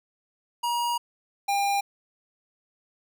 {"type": "tone pair in turn", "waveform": "square", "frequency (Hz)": [953, 801.4], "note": ["A#5", "G5"], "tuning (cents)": [38, 38], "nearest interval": "minor third", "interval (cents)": 300, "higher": "first", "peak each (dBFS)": [-25, -23], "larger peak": "second", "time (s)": [[0.63, 0.98], [1.48, 1.81]], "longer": "first", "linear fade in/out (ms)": 10, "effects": []}